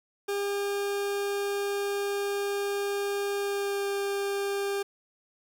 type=tone with pitch glide; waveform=40% pulse; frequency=402.5 to 399.3 Hz; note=G4 to G4; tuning=+46 to +32 cents; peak=-27 dBFS; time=0.28-4.83 s; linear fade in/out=10 ms; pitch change=-14 cents; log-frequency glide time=3.39-3.87 s; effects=9-bit